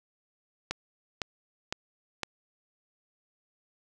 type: click train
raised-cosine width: 0.2 ms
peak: -13 dBFS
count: 4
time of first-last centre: 0.71-2.233 s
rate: 1.97 Hz
effects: none